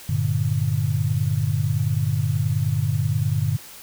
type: chord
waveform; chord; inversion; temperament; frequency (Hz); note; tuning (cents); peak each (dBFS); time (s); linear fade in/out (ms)
sine; G minor; none; equal; 98 / 116.54 / 146.83; G2 / Bb2 / D3; 0 / 0 / 0; -24 / -23 / -23; 0.09-3.57; 5
effects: white hiss -42 dBFS RMS until 3.82 s